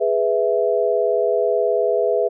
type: chord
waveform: sine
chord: E major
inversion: first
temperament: equal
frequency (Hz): 415.3 / 493.9 / 659.3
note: G#4 / B4 / E5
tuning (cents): 0 / 0 / 0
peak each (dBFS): -20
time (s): 0-2.29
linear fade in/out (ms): 20
effects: none